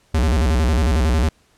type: tone with vibrato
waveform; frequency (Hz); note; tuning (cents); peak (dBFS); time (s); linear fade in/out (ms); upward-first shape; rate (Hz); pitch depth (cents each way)
square; 69.3; C#2; 0; -15; 0.14-1.29; 5; square; 11; 240
effects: pink hiss -58 dBFS RMS until 1.57 s + low-pass 10000 Hz 12 dB/octave